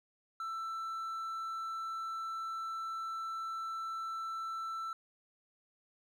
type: tone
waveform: triangle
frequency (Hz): 1331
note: E6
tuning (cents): +16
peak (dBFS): -35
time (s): 0.4-4.93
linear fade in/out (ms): 2
effects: none